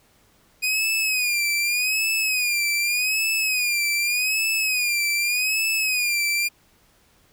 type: tone with vibrato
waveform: sawtooth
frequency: 2475 Hz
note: D#7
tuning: 10 cents flat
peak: -17 dBFS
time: 0.62-6.49 s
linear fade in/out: 20 ms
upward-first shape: sine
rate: 0.84 Hz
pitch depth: 100 cents each way
effects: pink hiss -59 dBFS RMS until 7.32 s